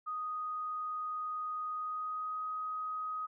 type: tone with pitch glide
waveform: sine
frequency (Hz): 1244.5 to 1256.8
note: D#6 to D#6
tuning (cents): 0 to +17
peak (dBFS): -35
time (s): 0.06-3.27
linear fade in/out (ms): 20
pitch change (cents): +17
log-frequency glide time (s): 1.73-2.44
effects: none